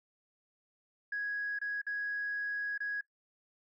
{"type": "tone with dropouts", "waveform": "sine", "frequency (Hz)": 1661.2, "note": "G#6", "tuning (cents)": 0, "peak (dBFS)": -32, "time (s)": [1.12, 3.01], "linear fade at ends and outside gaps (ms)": 5, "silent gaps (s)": [[1.589, 1.614], [1.816, 1.866], [2.778, 2.803]], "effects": ["noise-tail reverb RT60 0.1 s tail -20 dB re dry", "tanh soft clip ceiling -28 dBFS"]}